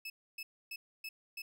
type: tone bursts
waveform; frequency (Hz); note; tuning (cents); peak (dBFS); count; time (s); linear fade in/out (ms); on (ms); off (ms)
30% pulse; 2603; E7; -22; -38; 5; 0.05-1.42; 5; 50; 280
effects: none